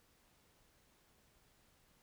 silence, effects pink hiss -71 dBFS RMS until 2.02 s

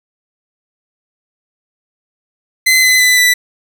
sawtooth tone with pitch steps, 2045 / 2023 / 2001 / 1978.8 Hz, C7 / B6 / B6 / B6, -40 / +41 / +22 / +3 cents, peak -4 dBFS, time 2.66-3.34 s, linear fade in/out 10 ms, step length 170 ms, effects none

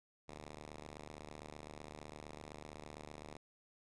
5% pulse ring-modulated tone, 75.5 Hz, D2, 48 cents sharp, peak -35 dBFS, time 0.28-3.37 s, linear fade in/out 5 ms, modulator 89.7 Hz, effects resampled to 22050 Hz

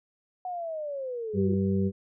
sine linear sweep, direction down, 740 to 346.6 Hz, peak -31 dBFS, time 0.45-1.54 s, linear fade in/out 2 ms
harmonic tone, 96.8 Hz, G2, 21 cents flat, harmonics 1 / 2 / 4 / 5, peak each -29 / -25 / -31 / -37 dBFS, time 1.33-1.92 s, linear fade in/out 50 ms
effects none

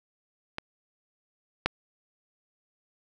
clicks, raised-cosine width 0.3 ms, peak -16 / -7 dBFS, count 2, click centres 0.584 / 1.66 s, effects none

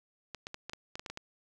clicks, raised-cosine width 0.2 ms, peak -23 dBFS, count 10, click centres 0.347 / 0.469 / 0.544 / 0.696 / 0.734 / 0.955 / 0.995 / 1.062 / 1.1 / 1.174 s, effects none

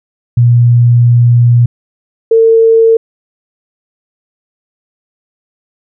sine tone pair in turn, 120 / 451.9 Hz, B2 / A4, -49 / +46 cents, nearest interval octave + major seventh, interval 2295 cents, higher second, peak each -3 dBFS, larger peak neither, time 0.37-1.66 / 2.31-2.97 s, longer first, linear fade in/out 5 ms, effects none

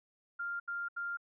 sine tone bursts, 1396.9 Hz, F6, in tune, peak -35 dBFS, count 3, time 0.39-1.172 s, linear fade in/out 10 ms, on 210 ms, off 76 ms, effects none

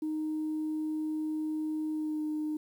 sine tone with pitch glide, 310 to 305.9 Hz, D#4 to D#4, -6 to -29 cents, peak -29 dBFS, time 0.02-2.57 s, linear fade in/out 5 ms, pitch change -23 cents, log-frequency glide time 1.92-2.22 s, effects tanh soft clip ceiling -27 dBFS + 10-bit

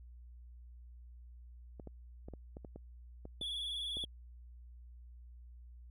clicks, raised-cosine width 2 ms, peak -34 dBFS, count 11, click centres 1.798 / 1.873 / 2.285 / 2.337 / 2.569 / 2.648 / 2.76 / 3.254 / 3.413 / 3.97 / 4.039 s
triangle tone with vibrato, 3394 Hz, G#7, 37 cents sharp, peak -36 dBFS, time 3.41-4.05 s, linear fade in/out 5 ms, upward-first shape sine, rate 20 Hz, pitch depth 58 cents each way
effects added 60 Hz sine -51 dBFS peak until 5.9 s

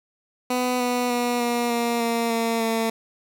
15% pulse tone with pitch steps, 249.8 / 246.2 / 242.7 / 239.2 / 235.8 / 232.4 / 229.1 / 225.8 Hz, B3 / B3 / B3 / A#3 / A#3 / A#3 / A#3 / A3, +20 / -5 / -30 / +45 / +20 / -5 / -30 / +45 cents, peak -15 dBFS, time 0.5-2.9 s, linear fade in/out 5 ms, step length 300 ms, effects none

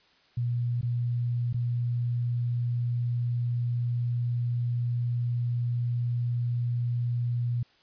sine tone with dropouts, 120.5 Hz, B2, 42 cents flat, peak -25 dBFS, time 0.37-7.63 s, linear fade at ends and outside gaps 5 ms, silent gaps 0.813-0.829 / 1.529-1.542 s, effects white hiss -62 dBFS RMS until 7.82 s + resampled to 11025 Hz

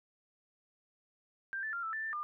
sine tone with pitch steps, 1580 / 1756 / 1390 / 1320 / 1766 / 1779 / 1203 Hz, G6 / A6 / F6 / E6 / A6 / A6 / D6, +13 / -4 / -9 / +2 / +6 / +19 / +41 cents, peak -35 dBFS, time 1.53-2.23 s, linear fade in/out 0 ms, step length 100 ms, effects none

